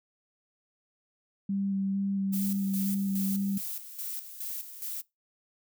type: tone with vibrato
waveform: sine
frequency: 196 Hz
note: G3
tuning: in tune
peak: -27 dBFS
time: 1.49-3.58 s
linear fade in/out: 5 ms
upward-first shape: square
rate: 2.2 Hz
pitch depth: 11 cents each way
type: noise with tremolo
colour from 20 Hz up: violet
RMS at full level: -36 dBFS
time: 2.32-5.02 s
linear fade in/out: 20 ms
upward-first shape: square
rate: 2.4 Hz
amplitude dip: 65%
effects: noise-tail reverb RT60 0.2 s tail -22 dB re dry